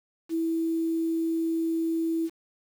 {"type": "tone with quantisation", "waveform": "sine", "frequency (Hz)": 327.9, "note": "E4", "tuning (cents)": -9, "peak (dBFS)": -24, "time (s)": [0.29, 2.3], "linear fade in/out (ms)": 50, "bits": 8, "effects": []}